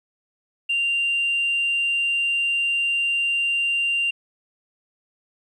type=tone; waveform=sine; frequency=2780 Hz; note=F7; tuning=9 cents flat; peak=-18 dBFS; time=0.69-4.11 s; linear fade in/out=10 ms; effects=tanh soft clip ceiling -16 dBFS + 10-bit